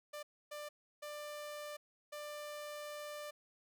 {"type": "tone bursts at uneven times", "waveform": "sawtooth", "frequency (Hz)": 593, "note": "D5", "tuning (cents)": 17, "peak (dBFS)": -40, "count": 4, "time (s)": [[0.13, 0.23], [0.51, 0.69], [1.02, 1.77], [2.12, 3.31]], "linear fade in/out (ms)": 10, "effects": []}